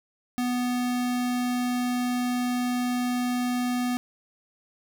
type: tone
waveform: square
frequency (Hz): 246.9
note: B3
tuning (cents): 0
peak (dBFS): -25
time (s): 0.38-3.97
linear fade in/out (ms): 0
effects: none